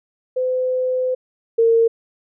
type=tone pair in turn; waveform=sine; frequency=510 / 457.6 Hz; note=C5 / A#4; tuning=-44 / -32 cents; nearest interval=major second; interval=188 cents; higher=first; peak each=-17 / -11 dBFS; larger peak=second; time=0.36-1.15 / 1.58-1.88 s; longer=first; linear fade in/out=10 ms; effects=none